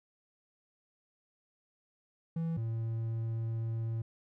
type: tone pair in turn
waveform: triangle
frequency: 164.81 / 113.49 Hz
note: E3 / A#2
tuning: 0 / -46 cents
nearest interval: tritone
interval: 646 cents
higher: first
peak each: -29 / -30 dBFS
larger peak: first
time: 2.36-2.57 / 2.57-4.02 s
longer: second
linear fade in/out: 5 ms
effects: none